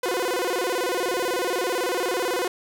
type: tone with vibrato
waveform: sawtooth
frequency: 425.6 Hz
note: G#4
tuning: 42 cents sharp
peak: -19 dBFS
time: 0.03-2.48 s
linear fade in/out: 5 ms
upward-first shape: square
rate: 18 Hz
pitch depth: 290 cents each way
effects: none